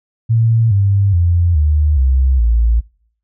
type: tone with pitch steps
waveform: sine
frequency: 114 / 99.24 / 86.4 / 75.21 / 65.48 / 57 Hz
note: A#2 / G2 / F2 / D2 / C2 / A#1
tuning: -38 / +22 / -18 / +42 / +2 / -38 cents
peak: -9 dBFS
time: 0.29-2.81 s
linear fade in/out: 20 ms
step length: 420 ms
effects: noise-tail reverb RT60 0.6 s tail -25 dB re dry